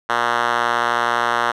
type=tone with band-pass filter; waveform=5% pulse; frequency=119.2 Hz; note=A#2; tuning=39 cents sharp; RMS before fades=-19 dBFS; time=0.09-1.52 s; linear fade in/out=10 ms; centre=1400 Hz; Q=1.1; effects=none